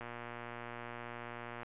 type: click train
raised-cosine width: 0.5 ms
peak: -29 dBFS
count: 194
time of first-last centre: 0.01-1.632 s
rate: 119 Hz
effects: resampled to 8000 Hz